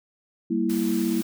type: chord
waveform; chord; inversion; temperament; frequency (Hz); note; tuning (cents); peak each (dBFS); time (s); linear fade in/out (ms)
sine; E diminished; first; equal; 196 / 233.1 / 329.6; G3 / Bb3 / E4; 0 / 0 / 0; -27 / -25 / -25; 0.5-1.22; 10
type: noise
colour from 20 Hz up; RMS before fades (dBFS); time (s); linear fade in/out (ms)
white; -38; 0.69-1.23; 10
effects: none